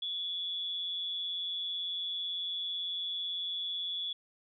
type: tone with amplitude modulation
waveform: sine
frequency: 3410 Hz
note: G#7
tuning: 45 cents sharp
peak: -31 dBFS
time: 0.02-4.13 s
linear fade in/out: 5 ms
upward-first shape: sine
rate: 178 Hz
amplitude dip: 50%
effects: none